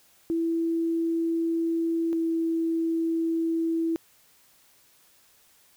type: tone pair in turn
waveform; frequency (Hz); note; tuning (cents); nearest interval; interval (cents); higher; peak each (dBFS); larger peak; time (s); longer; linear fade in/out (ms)
sine; 331.1 / 328.8; E4 / E4; +8 / -4; unison; 12; first; -23; neither; 0.3-2.13 / 2.13-3.96; neither; 0
effects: white hiss -60 dBFS RMS until 5.76 s